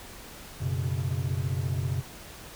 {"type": "chord", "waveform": "triangle", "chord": "F# suspended fourth", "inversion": "none", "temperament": "equal", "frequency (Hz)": [92.5, 123.47, 138.59], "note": ["F#2", "B2", "C#3"], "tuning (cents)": [0, 0, 0], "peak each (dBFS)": -29, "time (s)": [0.6, 2.02], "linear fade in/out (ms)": 20, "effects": ["pink hiss -45 dBFS RMS until 2.55 s"]}